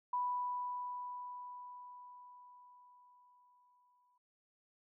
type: tone with exponential decay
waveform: sine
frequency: 987.8 Hz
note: B5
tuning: in tune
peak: -32 dBFS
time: 0.13-4.18 s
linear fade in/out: 5 ms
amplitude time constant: 880 ms
effects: none